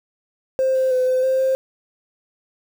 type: tone with pitch steps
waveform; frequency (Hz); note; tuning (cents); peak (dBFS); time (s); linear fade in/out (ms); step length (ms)
sine; 525 / 522 / 509 / 513 / 524 / 527; C5 / C5 / C5 / C5 / C5 / C5; +6 / -4 / -48 / -34 / +2 / +12; -14; 0.59-1.55; 0; 160
effects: tanh soft clip ceiling -12 dBFS + 7-bit